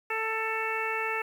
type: harmonic tone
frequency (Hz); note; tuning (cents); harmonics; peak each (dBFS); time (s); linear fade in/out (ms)
443.4; A4; +13; 1 / 2 / 3 / 4 / 5 / 6; -35 / -35 / -35 / -35 / -35 / -35; 0.1-1.22; 5
effects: 9-bit